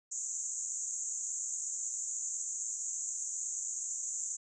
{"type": "band-pass noise", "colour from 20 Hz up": "white", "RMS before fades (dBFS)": -38, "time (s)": [0.11, 4.37], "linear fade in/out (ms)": 10, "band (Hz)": [6500, 7500], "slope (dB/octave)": 96, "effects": []}